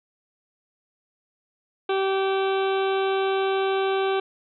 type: harmonic tone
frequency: 386.6 Hz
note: G4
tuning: 24 cents flat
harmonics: 1 / 2 / 3 / 4 / 6 / 7 / 8 / 9 / 10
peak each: -22 / -28 / -32 / -34 / -38 / -39 / -40 / -41 / -42 dBFS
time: 1.89-4.2 s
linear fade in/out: 5 ms
effects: none